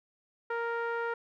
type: tone with low-pass filter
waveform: sawtooth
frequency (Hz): 466.2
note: A#4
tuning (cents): 0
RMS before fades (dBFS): -33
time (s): 0.5-1.14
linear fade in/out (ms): 5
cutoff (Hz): 1500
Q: 2.3
effects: none